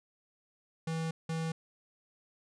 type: tone bursts at uneven times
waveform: square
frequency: 162.3 Hz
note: E3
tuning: 27 cents flat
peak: -33 dBFS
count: 2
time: 0.87-1.11 / 1.29-1.52 s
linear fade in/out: 5 ms
effects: resampled to 22050 Hz